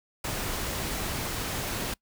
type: noise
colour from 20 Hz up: pink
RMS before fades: -32 dBFS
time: 0.24-1.94 s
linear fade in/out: 5 ms
effects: noise-tail reverb RT60 0.1 s tail -24 dB re dry

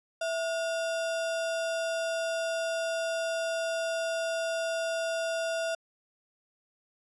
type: tone with sample-and-hold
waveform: sine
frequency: 659.3 Hz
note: E5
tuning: in tune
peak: -28 dBFS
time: 0.21-5.75 s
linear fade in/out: 5 ms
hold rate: 2100 Hz
effects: resampled to 22050 Hz

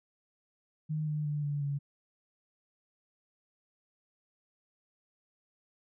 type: tone with pitch steps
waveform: sine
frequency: 154.2 / 151.03 / 147.92 / 144.87 / 141.89 Hz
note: D#3 / D3 / D3 / D3 / C#3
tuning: -15 / +49 / +13 / -23 / +41 cents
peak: -30 dBFS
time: 0.89-1.79 s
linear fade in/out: 20 ms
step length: 180 ms
effects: none

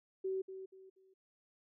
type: tone with echo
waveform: sine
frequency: 380.5 Hz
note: F#4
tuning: 48 cents sharp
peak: -34 dBFS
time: 0.24-0.42 s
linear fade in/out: 10 ms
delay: 240 ms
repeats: 3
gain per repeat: -10 dB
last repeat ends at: 1.14 s
effects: none

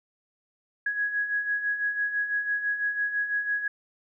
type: beating tone pair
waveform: sine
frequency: 1661.2 / 1667.2 Hz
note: G#6 / G#6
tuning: 0 / +6 cents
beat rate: 6 Hz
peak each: -33 / -26 dBFS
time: 0.86-3.68 s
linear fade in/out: 5 ms
effects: none

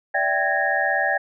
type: tone cluster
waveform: sine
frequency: 585 / 661 / 783 / 1662 / 1842 Hz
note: D5 / E5 / G5 / G#6 / A#6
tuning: -7 / +5 / -2 / +1 / -21 cents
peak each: -27 / -28 / -24 / -23 / -25 dBFS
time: 0.14-1.18 s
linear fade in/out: 10 ms
effects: none

